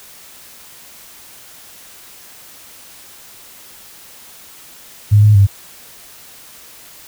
sine tone with pitch steps, 104 / 105.6 / 99.3 Hz, G#2 / G#2 / G2, +3 / +29 / +23 cents, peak -5 dBFS, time 5.11-5.47 s, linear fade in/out 20 ms, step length 120 ms, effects white hiss -40 dBFS RMS until 7.07 s

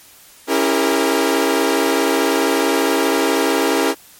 sawtooth chord, C# diminished seventh, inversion none, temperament equal with one note detuned, 277.2 / 329.6 / 401.6 / 466.2 Hz, C#4 / E4 / G4 / Bb4, 0 / 0 / +42 / 0 cents, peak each -16 dBFS, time 0.47-3.95 s, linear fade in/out 50 ms, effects white hiss -45 dBFS RMS until 4.19 s + MP3 64 kbps

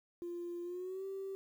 sine tone with pitch glide, 347.3 to 387.6 Hz, F4 to G4, -10 to -20 cents, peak -38 dBFS, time 0.22-1.35 s, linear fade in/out 0 ms, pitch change +190 cents, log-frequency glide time 0.63-1.05 s, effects tanh soft clip ceiling -36 dBFS + 11-bit

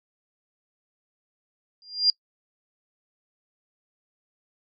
sine tone with exponential growth, 4800 Hz, D8, 37 cents sharp, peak -12 dBFS, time 1.82-2.1 s, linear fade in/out 1 ms, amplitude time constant 60 ms, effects noise-tail reverb RT60 0.1 s tail -26 dB re dry + MP3 96 kbps

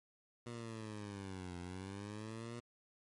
15% pulse linear two-way sweep, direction down then up, 120.4 to 87.31 to 120.4 Hz, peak -38 dBFS, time 0.46-2.6 s, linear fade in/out 5 ms, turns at 1.58 s, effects MP3 48 kbps

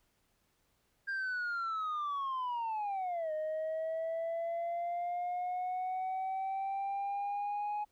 sine linear two-way sweep, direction down then up, 1607 to 617 to 838 Hz, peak -31 dBFS, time 1.07-7.85 s, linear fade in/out 20 ms, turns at 3.32 s, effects tanh soft clip ceiling -32 dBFS + pink hiss -75 dBFS RMS until 7.91 s

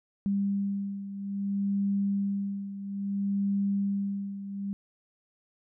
sine beating tone pair, 198.9 / 199.5 Hz, G3 / G3, +25 / +31 cents, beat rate 0.6 Hz, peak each -28 / -33 dBFS, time 0.26-4.73 s, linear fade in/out 0 ms, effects none

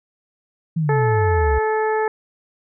sine exponential sweep, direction down, 168.3 to 64.8 Hz, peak -17 dBFS, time 0.76-1.59 s, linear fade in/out 10 ms
harmonic tone, 434.6 Hz, A4, 21 cents flat, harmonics 1 / 2 / 3 / 4 / 5, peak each -19 / -22 / -31 / -28 / -37 dBFS, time 0.89-2.08 s, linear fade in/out 2 ms
effects none

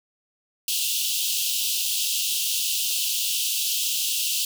pink high-pass noise, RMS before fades -25 dBFS, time 0.68-4.45 s, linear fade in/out 2 ms, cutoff 2700 Hz, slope 96 dB/octave, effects none

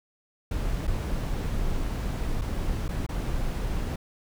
brown noise with dropouts, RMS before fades -28 dBFS, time 0.51-3.96 s, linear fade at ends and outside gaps 5 ms, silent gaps 0.871-0.876 / 2.413-2.417 / 2.882-2.889 / 3.065-3.089 s, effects none

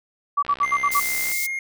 sine tone bursts, 1147 Hz, D6, 41 cents flat, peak -16 dBFS, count 6, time 0.37-1.002 s, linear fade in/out 10 ms, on 57 ms, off 58 ms
click train, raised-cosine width 0.3 ms, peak -20 dBFS, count 58, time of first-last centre 0.45-1.316 s, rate 65.8 Hz
triangle tone with pitch glide, 2092 to 2137 Hz, C7 to C7, -1 to +36 cents, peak -23 dBFS, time 0.63-1.59 s, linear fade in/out 2 ms, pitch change +37 cents, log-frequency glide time 1.21-1.44 s
white high-pass noise, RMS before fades -27 dBFS, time 0.91-1.47 s, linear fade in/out 10 ms, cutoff 4500 Hz, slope 24 dB/octave
effects none

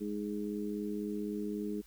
harmonic tone, 103.8 Hz, G#2, in tune, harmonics 2 / 3 / 4, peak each -37 / -39 / -40 dBFS, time 0-1.82 s, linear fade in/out 20 ms, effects added 50 Hz sine -59 dBFS peak until 1.86 s + white hiss -63 dBFS RMS until 1.86 s

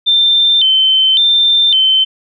sine tone with vibrato, 3320 Hz, G#7, 1 cent flat, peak -7 dBFS, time 0.06-2.05 s, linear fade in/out 20 ms, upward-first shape square, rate 0.9 Hz, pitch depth 130 cents each way, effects none

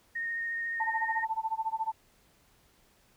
sine tone with vibrato, 1849 Hz, A#6, 15 cents flat, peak -31 dBFS, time 0.15-1.25 s, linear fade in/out 10 ms, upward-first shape sine, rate 14 Hz, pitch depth 14 cents each way
sine tone with tremolo, 887 Hz, A5, 14 cents sharp, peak -26 dBFS, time 0.8-1.92 s, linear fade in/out 2 ms, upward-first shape sine, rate 14 Hz, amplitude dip 95%
effects pink hiss -65 dBFS RMS until 3.16 s

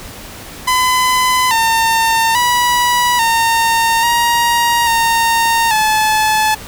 sawtooth tone with pitch steps, 1011 / 907 / 976 / 916 / 943 / 920 / 864 Hz, B5 / A#5 / B5 / A#5 / A#5 / A#5 / A5, +40 / -48 / -21 / -31 / +20 / -23 / -32 cents, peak -7 dBFS, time 0.67-6.55 s, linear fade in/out 10 ms, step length 840 ms, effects pink hiss -32 dBFS RMS until 6.67 s

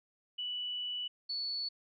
sine tone pair in turn, 2960 / 4435 Hz, F#7 / C#8, 0 / 0 cents, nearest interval perfect fifth, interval 700 cents, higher second, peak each -35 / -34 dBFS, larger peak second, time 0.38-1.08 / 1.29-1.69 s, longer first, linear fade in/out 10 ms, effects none

